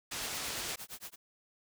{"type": "low-pass noise", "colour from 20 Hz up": "white", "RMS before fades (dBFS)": -39, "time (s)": [0.11, 0.76], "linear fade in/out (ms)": 10, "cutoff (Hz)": 7500, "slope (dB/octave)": 12}
{"type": "noise with tremolo", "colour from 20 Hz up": "white", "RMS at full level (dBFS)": -43, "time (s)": [0.21, 1.16], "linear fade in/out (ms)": 20, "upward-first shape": "sine", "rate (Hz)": 8.6, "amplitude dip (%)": 100}
{"effects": []}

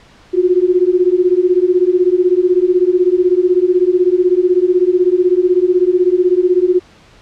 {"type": "beating tone pair", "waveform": "sine", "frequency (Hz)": [353.7, 369.7], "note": ["F4", "F#4"], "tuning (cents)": [22, -1], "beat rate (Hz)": 16, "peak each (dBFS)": -12, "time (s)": [0.33, 6.8], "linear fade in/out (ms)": 20, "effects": ["pink hiss -45 dBFS RMS until 7.21 s", "low-pass 5000 Hz 12 dB/octave"]}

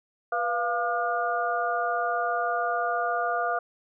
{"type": "tone cluster", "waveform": "sine", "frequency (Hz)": [487.5, 695, 1200, 1434], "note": ["B4", "F5", "D6", "F6"], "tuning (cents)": [-23, -9, 37, 45], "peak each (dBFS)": [-33, -27, -30, -31], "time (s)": [0.32, 3.59], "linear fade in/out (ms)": 5, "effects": []}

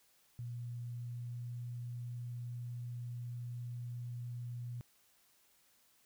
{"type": "tone with pitch glide", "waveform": "sine", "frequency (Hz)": [120, 120.9], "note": ["B2", "B2"], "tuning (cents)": [-49, -36], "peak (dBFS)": -40, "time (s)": [0.39, 4.81], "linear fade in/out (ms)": 0, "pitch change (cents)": 13, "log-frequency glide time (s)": [0.81, 1.56], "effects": ["white hiss -70 dBFS RMS until 6.05 s"]}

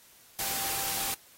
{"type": "tone in noise", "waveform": "sine", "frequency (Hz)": 784, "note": "G5", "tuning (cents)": 0, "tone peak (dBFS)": -42, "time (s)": [0.39, 1.14], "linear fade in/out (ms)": 0, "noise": "white", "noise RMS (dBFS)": -32, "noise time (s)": [0.39, 1.14], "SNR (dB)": -13, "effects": ["white hiss -57 dBFS RMS until 1.37 s", "AAC 48 kbps"]}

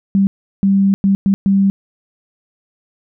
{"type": "tone bursts at uneven times", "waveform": "sine", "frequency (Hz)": 196, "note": "G3", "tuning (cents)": 0, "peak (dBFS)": -9, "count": 5, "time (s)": [[0.15, 0.27], [0.63, 0.94], [1.04, 1.15], [1.26, 1.34], [1.46, 1.7]], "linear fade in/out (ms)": 0, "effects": []}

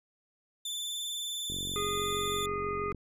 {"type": "tone with vibrato", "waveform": "sawtooth", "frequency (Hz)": 3520, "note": "A7", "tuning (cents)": 0, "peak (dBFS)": -31, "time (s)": [0.65, 2.46], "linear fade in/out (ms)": 5, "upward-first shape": "triangle", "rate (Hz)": 20, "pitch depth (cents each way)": 46}
{"type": "click train", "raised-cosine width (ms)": 3, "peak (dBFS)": -29, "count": 68, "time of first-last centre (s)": [1.5, 2.947], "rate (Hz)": 46.3}
{"type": "harmonic tone", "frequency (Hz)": 410.8, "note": "G#4", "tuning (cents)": -19, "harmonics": [1, 3, 5, 6], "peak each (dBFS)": [-34, -34, -44, -47], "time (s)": [1.76, 2.92], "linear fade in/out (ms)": 0}
{"effects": ["resampled to 32000 Hz"]}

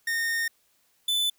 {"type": "tone pair in turn", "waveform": "45% pulse", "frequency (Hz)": [1836, 3504], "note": ["A#6", "A7"], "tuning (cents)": [-27, -8], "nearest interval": "major seventh", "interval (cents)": 1119, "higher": "second", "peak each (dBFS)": [-25, -23], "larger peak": "second", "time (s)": [[0.07, 0.48], [1.08, 1.3]], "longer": "first", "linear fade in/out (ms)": 5, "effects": ["white hiss -67 dBFS RMS until 1.38 s"]}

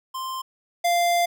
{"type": "tone pair in turn", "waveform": "square", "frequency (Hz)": [1046, 694.5], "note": ["C6", "F5"], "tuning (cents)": [-1, -10], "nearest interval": "perfect fifth", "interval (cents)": 709, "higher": "first", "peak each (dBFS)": [-29, -19], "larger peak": "second", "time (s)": [[0.14, 0.42], [0.84, 1.26]], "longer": "second", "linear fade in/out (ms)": 10, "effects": []}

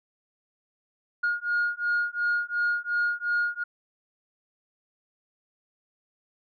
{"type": "beating tone pair", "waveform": "sine", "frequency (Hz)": [1428, 1430.8], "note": ["F6", "F6"], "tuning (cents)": [38, 41], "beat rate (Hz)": 2.8, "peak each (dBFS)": -26, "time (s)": [1.23, 3.64], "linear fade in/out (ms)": 10, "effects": ["tanh soft clip ceiling -19 dBFS"]}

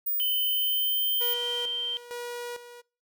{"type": "tone", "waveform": "sine", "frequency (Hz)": 15000, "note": "A#9", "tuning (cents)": 10, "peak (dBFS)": -25, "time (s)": [0.06, 1.34], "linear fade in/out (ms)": 10}
{"type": "tone with pitch glide", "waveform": "sine", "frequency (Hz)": [3047, 3138], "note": ["G7", "G7"], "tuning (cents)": [-50, 1], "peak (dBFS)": -28, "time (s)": [0.2, 1.97], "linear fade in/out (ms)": 0, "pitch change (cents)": 51, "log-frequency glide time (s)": [0.48, 1.49]}
{"type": "tone with tremolo", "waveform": "sawtooth", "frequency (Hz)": 481.8, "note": "B4", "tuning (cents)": -43, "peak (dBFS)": -30, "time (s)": [1.2, 2.82], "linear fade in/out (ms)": 20, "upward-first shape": "square", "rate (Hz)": 1.1, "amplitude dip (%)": 70}
{"effects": ["noise-tail reverb RT60 0.4 s tail -26 dB re dry"]}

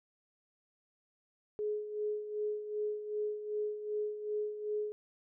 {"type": "tone with tremolo", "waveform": "sine", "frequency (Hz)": 421.5, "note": "G#4", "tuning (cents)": 26, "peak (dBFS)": -31, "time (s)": [1.59, 4.92], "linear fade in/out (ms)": 0, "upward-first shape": "sine", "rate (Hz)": 2.6, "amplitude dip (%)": 65, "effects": []}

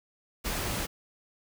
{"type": "noise", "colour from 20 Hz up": "pink", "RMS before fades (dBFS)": -32, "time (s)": [0.44, 0.87], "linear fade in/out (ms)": 20, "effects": []}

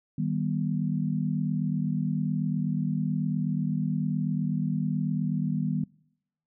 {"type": "chord", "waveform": "sine", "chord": "Eb augmented", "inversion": "none", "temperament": "just", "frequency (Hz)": [155.56, 194.45, 243.1], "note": ["Eb3", "G3", "B3"], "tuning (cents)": [0, -14, -27], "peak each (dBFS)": [-28, -30, -31], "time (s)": [0.18, 5.84], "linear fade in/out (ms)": 5, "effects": ["noise-tail reverb RT60 0.8 s tail -25 dB re dry"]}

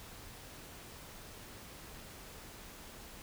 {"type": "silence", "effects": ["pink hiss -51 dBFS RMS until 3.22 s"]}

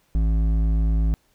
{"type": "tone with hard clipping", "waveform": "sine", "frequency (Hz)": 54.2, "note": "A1", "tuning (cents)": -25, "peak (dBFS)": -19, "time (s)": [0.15, 1.14], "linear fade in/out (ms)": 0, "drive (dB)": 9, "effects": ["pink hiss -64 dBFS RMS until 1.34 s"]}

